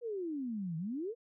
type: exponential two-way sweep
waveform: sine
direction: down then up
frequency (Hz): 493.9 to 155.56 to 493.9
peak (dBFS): -35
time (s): 0.01-1.15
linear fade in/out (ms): 50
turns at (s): 0.77
effects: none